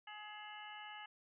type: harmonic tone with a mistuned harmonic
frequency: 421.4 Hz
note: G#4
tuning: 25 cents sharp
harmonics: 2 / 3 / 4 / 5 / 6 / 7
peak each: -52 / -57 / -55 / -56 / -61 / -55 dBFS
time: 0.07-1.06 s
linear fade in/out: 5 ms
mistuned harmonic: 6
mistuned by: +97 cents
effects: none